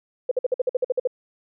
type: tone bursts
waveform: sine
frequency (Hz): 505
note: B4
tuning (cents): +39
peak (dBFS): -17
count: 11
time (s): 0.29-1.074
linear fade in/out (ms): 5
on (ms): 24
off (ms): 52
effects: none